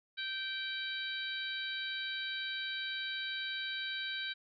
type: harmonic tone with a mistuned harmonic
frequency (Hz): 778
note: G5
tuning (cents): -13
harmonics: 2 / 3 / 4 / 5 / 6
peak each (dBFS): -40 / -45 / -44 / -40 / -51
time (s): 0.17-4.34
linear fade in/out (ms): 20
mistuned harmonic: 6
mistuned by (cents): -20
effects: none